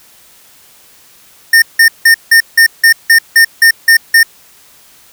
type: tone bursts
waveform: square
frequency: 1821 Hz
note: A#6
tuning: 41 cents flat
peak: -3 dBFS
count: 11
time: 1.53-4.231 s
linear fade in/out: 5 ms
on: 91 ms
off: 170 ms
effects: white hiss -43 dBFS RMS until 5.12 s